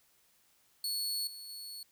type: tone with level steps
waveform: sawtooth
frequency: 4400 Hz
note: C#8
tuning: 14 cents flat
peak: -30 / -42 / -40 dBFS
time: 0.84-1.83 s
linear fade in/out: 2 ms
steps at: 1.27 / 1.49 s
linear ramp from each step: 2 ms
effects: white hiss -69 dBFS RMS until 1.91 s